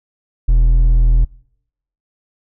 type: tone with hard clipping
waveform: sine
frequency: 41.01 Hz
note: E1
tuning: 8 cents flat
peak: -9 dBFS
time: 0.48-1.25 s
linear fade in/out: 10 ms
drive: 4 dB
effects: noise-tail reverb RT60 0.8 s tail -25 dB re dry